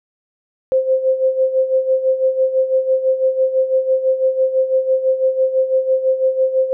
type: tone with tremolo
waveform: sine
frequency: 523.3 Hz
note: C5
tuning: in tune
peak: -10 dBFS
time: 0.72-6.73 s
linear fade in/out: 0 ms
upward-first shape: sine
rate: 6 Hz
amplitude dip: 70%
effects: none